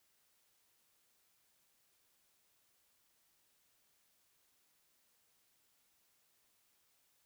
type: silence
effects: white hiss -75 dBFS RMS until 7.25 s